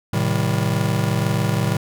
square chord, A half-diminished seventh, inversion none, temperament just, 110 / 132 / 158.4 / 198 Hz, A2 / C3 / Eb3 / G3, 0 / +16 / +31 / +18 cents, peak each -23 / -25 / -24 / -26 dBFS, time 0.13-1.77 s, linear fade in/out 5 ms, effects none

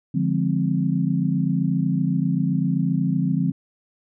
sine chord, D half-diminished seventh, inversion none, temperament equal, 146.83 / 174.61 / 207.7 / 261.6 Hz, D3 / F3 / Ab3 / C4, 0 / 0 / 0 / 0 cents, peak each -24 / -22 / -27 / -25 dBFS, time 0.14-3.52 s, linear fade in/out 10 ms, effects none

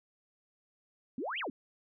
sine exponential two-way sweep, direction up then down, 220 to 3338 to 220 Hz, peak -34 dBFS, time 1.18-1.5 s, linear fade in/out 2 ms, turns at 1.39 s, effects none

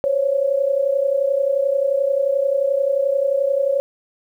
sine tone pair together, 527.6 / 559 Hz, C5 / C#5, +14 / +14 cents, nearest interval minor second, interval 100 cents, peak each -21 / -17 dBFS, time 0.04-3.8 s, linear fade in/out 0 ms, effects 9-bit

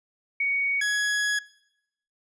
sine / 40% pulse tone pair in turn, 2237 / 1675.9 Hz, C#7 / G#6, +15 / +15 cents, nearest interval perfect fourth, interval 500 cents, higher first, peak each -22 dBFS, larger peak neither, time 0.4-0.81 / 0.81-1.39 s, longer second, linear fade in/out 5 ms, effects noise-tail reverb RT60 0.8 s tail -20 dB re dry + resampled to 22050 Hz

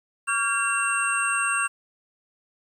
sine tone cluster, 1129 / 1391 / 1603 / 2731 / 8440 Hz, C#6 / F6 / G6 / F7 / C9, +31 / -7 / +38 / -39 / +14 cents, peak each -28 dBFS, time 0.27-1.68 s, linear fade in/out 20 ms, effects 9-bit

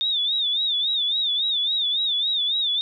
sine tone with vibrato, 3622 Hz, A7, 49 cents sharp, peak -20 dBFS, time 0.01-2.81 s, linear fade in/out 0 ms, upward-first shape sine, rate 3.6 Hz, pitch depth 110 cents each way, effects none

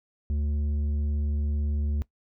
sine tone with tanh clipping, 73.5 Hz, D2, 2 cents sharp, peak -26 dBFS, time 0.3-2.02 s, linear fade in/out 0 ms, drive 8 dB, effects noise-tail reverb RT60 0.1 s tail -19 dB re dry

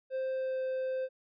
triangle tone with pitch glide, 524 to 520.4 Hz, C5 to C5, +2 to -9 cents, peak -29 dBFS, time 0.1-1.09 s, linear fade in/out 50 ms, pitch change -11 cents, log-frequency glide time 0.33-0.62 s, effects resampled to 11025 Hz

